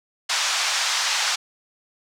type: band-pass noise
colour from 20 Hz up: white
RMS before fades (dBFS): -23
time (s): 0.29-1.36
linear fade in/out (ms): 10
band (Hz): 750 to 6400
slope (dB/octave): 24
effects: none